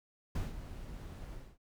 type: noise with ADSR envelope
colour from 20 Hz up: brown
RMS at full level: -34 dBFS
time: 0.35-1.58 s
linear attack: 5 ms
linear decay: 170 ms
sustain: -11 dB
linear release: 250 ms
effects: none